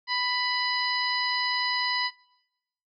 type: harmonic tone with a mistuned harmonic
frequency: 991 Hz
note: B5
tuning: 6 cents sharp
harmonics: 1 / 2 / 3 / 4 / 5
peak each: -30 / -29 / -36 / -32 / -31 dBFS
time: 0.07-2.11 s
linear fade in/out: 50 ms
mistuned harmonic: 4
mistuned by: +41 cents
effects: noise-tail reverb RT60 0.9 s tail -23 dB re dry